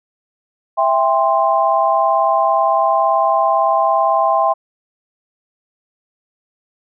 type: chord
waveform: sine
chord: C major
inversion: first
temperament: equal with one note detuned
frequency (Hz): 659.3 / 797.2 / 1046.5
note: E5 / G5 / C6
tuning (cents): 0 / +29 / 0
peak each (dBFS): -16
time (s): 0.77-4.54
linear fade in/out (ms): 20
effects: none